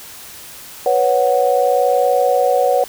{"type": "chord", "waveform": "sine", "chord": "B suspended second", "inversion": "none", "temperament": "equal", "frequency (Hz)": [493.9, 554.4, 740], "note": ["B4", "C#5", "F#5"], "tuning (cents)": [0, 0, 0], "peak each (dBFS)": -16, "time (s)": [0.86, 2.84], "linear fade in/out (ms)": 2, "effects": ["white hiss -36 dBFS RMS until 2.88 s"]}